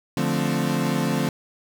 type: chord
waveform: 35% pulse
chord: D minor seventh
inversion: none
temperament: equal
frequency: 146.83 / 174.61 / 220 / 261.6 Hz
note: D3 / F3 / A3 / C4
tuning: 0 / 0 / 0 / 0 cents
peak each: -25 dBFS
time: 0.17-1.29 s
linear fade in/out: 2 ms
effects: none